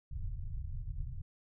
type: low-pass noise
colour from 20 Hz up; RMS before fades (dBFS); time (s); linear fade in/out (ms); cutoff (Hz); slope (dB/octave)
pink; -39; 0.11-1.22; 10; 130; 48
effects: none